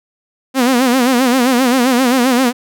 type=tone with vibrato; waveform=sawtooth; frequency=252.2 Hz; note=B3; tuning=36 cents sharp; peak=-6 dBFS; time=0.54-2.53 s; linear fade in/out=50 ms; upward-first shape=sine; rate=7.6 Hz; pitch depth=110 cents each way; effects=none